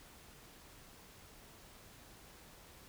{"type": "silence", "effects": ["pink hiss -58 dBFS RMS until 2.88 s"]}